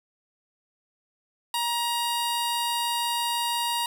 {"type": "tone with notch filter", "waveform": "15% pulse", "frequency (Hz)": 946, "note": "A#5", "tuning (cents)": 25, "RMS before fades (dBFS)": -27, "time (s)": [1.54, 3.86], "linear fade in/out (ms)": 2, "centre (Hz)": 2100, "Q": 1.3, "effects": []}